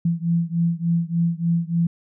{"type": "beating tone pair", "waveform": "sine", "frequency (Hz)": [167.4, 170.8], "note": ["E3", "F3"], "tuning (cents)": [27, -38], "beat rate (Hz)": 3.4, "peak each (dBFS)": [-21, -22], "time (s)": [0.05, 1.87], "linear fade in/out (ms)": 5, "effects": []}